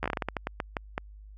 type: slowing click train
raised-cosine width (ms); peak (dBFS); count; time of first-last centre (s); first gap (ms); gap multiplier
0.5; -14; 14; 0.03-0.979; 12; 1.27
effects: added 51 Hz sine -45 dBFS peak until 1.37 s